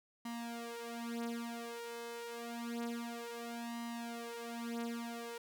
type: tone with flanger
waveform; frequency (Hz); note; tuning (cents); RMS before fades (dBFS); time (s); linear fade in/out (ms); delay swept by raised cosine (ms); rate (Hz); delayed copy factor
sawtooth; 234.4; A#3; +10; -43; 0.25-5.38; 5; 1 to 6.6; 0.28; +0.95
effects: none